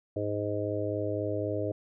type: harmonic tone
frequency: 103.83 Hz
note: G#2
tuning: in tune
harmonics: 1 / 3 / 4 / 5 / 6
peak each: -35 / -35 / -35 / -35 / -35 dBFS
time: 0.16-1.72 s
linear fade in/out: 5 ms
effects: none